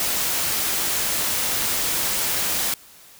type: noise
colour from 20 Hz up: white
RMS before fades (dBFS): -23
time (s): 0-2.74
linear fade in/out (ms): 2
effects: white hiss -48 dBFS RMS until 3.19 s